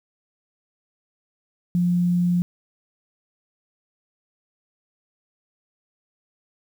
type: tone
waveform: sine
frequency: 176.2 Hz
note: F3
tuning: 16 cents sharp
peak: -17 dBFS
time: 1.75-2.42 s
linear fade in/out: 0 ms
effects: 8-bit